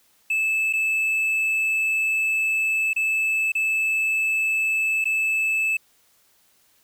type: tone with dropouts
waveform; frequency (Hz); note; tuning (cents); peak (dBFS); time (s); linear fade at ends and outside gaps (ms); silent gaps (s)
triangle; 2619; E7; -12; -18; 0.3-5.77; 5; 0.728-0.734 / 2.933-2.962 / 3.52-3.551 / 5.043-5.054
effects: white hiss -61 dBFS RMS until 6.83 s